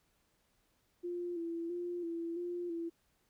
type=tone with vibrato; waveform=sine; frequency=342.8 Hz; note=F4; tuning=32 cents flat; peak=-36 dBFS; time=1.03-2.9 s; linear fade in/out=20 ms; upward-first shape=square; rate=1.5 Hz; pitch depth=39 cents each way; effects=pink hiss -75 dBFS RMS until 3.29 s